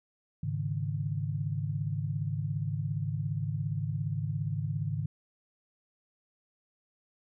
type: chord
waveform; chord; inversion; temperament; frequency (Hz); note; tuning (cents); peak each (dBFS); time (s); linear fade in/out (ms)
sine; Ab suspended fourth; none; just; 103.83 / 138.43 / 155.74; Ab2 / Db3 / Eb3; 0 / -2 / +2; -34; 0.43-5.06; 5
effects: none